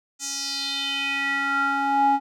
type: tone with band-pass filter sweep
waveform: square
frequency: 277.2 Hz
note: C#4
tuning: in tune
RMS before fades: -24 dBFS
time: 0.19-2.2 s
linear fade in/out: 50 ms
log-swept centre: 6900 to 710 Hz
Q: 4
effects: none